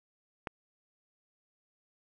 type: click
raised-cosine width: 0.5 ms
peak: -20 dBFS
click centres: 0.472 s
effects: none